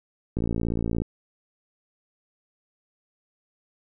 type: click train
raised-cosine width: 3 ms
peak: -14 dBFS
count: 38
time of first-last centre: 0.37-1.019 s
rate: 57 Hz
effects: none